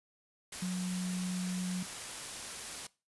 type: tone in noise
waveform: sine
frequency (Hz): 182.4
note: F#3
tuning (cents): -24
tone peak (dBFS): -32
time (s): 0.62-1.83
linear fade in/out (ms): 5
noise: white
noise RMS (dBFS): -42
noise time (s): 0.52-2.87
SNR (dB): +7
effects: noise-tail reverb RT60 0.3 s tail -21 dB re dry + resampled to 24000 Hz

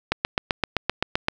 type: click train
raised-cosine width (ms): 0.3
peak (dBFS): -4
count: 10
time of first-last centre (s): 0.12-1.284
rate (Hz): 7.73
effects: none

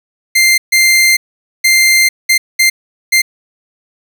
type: tone bursts at uneven times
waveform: sawtooth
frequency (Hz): 2093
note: C7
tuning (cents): 0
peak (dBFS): -3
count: 6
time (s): 0.35-0.58 / 0.72-1.17 / 1.64-2.09 / 2.29-2.38 / 2.59-2.7 / 3.12-3.22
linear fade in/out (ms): 10
effects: none

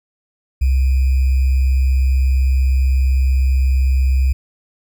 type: tone with sample-and-hold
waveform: sine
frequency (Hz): 65.7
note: C2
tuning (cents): +8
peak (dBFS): -11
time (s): 0.61-4.33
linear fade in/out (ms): 10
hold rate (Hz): 2450
effects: none

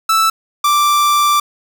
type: tone pair in turn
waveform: 45% pulse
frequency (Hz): 1318.5 / 1174.6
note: E6 / D6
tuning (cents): 0 / 0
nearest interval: major second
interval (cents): 200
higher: first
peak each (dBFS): -10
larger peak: neither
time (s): 0.09-0.3 / 0.64-1.4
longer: second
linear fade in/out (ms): 5
effects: none

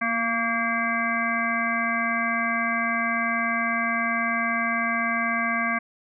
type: harmonic tone with a mistuned harmonic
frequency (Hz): 229.5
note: A#3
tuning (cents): -27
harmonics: 1 / 3 / 5 / 7 / 9 / 10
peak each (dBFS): -30 / -31 / -28 / -28 / -28 / -33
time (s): 0.01-5.79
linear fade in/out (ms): 10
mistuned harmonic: 1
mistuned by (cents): +34
effects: none

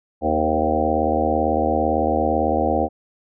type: harmonic tone with a mistuned harmonic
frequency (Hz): 77.9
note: D#2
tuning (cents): +3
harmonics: 1 / 3 / 4 / 5 / 6 / 7 / 8 / 9 / 10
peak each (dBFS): -27 / -26 / -25 / -29 / -27 / -24 / -29 / -24 / -24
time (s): 0.21-2.89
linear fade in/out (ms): 50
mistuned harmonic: 7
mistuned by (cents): -31
effects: none

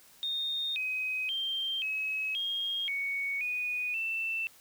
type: tone with pitch steps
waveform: sine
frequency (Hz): 3676 / 2521 / 3163 / 2562 / 3243 / 2228 / 2474 / 2669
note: A#7 / D#7 / G7 / E7 / G#7 / C#7 / D#7 / E7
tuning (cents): -25 / +22 / +15 / -50 / -42 / +8 / -10 / +21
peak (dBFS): -30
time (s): 0.23-4.47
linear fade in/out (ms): 0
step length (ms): 530
effects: white hiss -58 dBFS RMS until 4.6 s

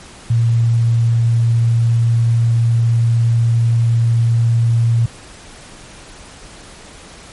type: tone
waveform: sine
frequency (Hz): 116.1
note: A#2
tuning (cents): -7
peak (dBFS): -10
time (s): 0.3-5.06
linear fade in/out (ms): 5
effects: pink hiss -38 dBFS RMS until 7.32 s + MP3 48 kbps

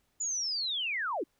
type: linear sweep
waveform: sine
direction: down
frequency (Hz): 7040 to 249.3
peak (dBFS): -30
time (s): 0.2-1.24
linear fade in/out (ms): 10
effects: pink hiss -74 dBFS RMS until 1.39 s

